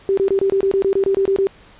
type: tone bursts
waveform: sine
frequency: 390 Hz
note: G4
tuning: 9 cents flat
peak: -13 dBFS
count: 13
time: 0.09-1.47 s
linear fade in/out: 0 ms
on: 84 ms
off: 24 ms
effects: pink hiss -47 dBFS RMS until 1.79 s + resampled to 8000 Hz